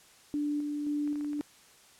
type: tone with tremolo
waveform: sine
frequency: 293.7 Hz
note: D4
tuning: in tune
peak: -28 dBFS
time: 0.34-1.41 s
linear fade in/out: 0 ms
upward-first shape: square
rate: 1.9 Hz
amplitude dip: 30%
type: clicks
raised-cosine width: 0.5 ms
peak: -36 dBFS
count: 6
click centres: 1.076 / 1.157 / 1.21 / 1.246 / 1.332 / 1.412 s
effects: white hiss -58 dBFS RMS until 1.99 s + low-pass 10000 Hz 12 dB/octave